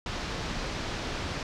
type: low-pass noise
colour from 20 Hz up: pink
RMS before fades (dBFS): -34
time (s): 0.06-1.43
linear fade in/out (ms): 2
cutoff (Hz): 5700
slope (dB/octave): 24
effects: none